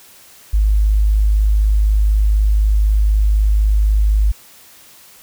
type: tone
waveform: sine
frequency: 52 Hz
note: G#1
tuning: 3 cents sharp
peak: -10 dBFS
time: 0.53-4.32 s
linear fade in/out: 10 ms
effects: white hiss -44 dBFS RMS until 5.22 s